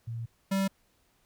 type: tone pair in turn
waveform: sine / square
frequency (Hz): 115.4 / 194.08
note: A#2 / G3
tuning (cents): -17 / -17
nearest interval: major sixth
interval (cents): 900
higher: second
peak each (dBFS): -33 / -26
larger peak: second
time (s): 0.07-0.26 / 0.51-0.68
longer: first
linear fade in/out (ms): 10
effects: pink hiss -69 dBFS RMS until 1.25 s